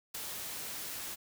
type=noise with ADSR envelope; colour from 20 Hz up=white; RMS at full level=-37 dBFS; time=0.14-1.16 s; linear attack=10 ms; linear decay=6 ms; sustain=-4 dB; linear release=25 ms; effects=none